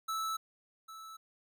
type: tone with echo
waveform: square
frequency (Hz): 1312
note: E6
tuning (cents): -9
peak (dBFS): -34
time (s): 0.08-0.37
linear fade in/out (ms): 10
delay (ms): 800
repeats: 1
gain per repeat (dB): -13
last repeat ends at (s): 1.17
effects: none